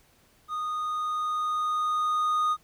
triangle tone with level ramp, 1235 Hz, D#6, 13 cents flat, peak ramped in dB -27 to -20 dBFS, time 0.48-2.57 s, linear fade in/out 50 ms, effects pink hiss -62 dBFS RMS until 2.63 s

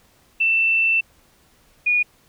sine tone pair in turn, 2672 / 2449 Hz, E7 / D#7, +23 / -28 cents, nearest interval major second, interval 151 cents, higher first, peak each -15 dBFS, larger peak neither, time 0.4-1.01 / 1.86-2.03 s, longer first, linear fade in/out 10 ms, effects pink hiss -57 dBFS RMS until 2.28 s

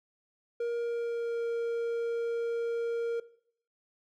triangle tone with pitch glide, 471.1 to 466 Hz, A#4 to A#4, +18 to -1 cents, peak -27 dBFS, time 0.6-3.2 s, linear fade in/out 5 ms, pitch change -19 cents, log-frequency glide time 0.78-1.44 s, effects noise-tail reverb RT60 0.6 s tail -18 dB re dry

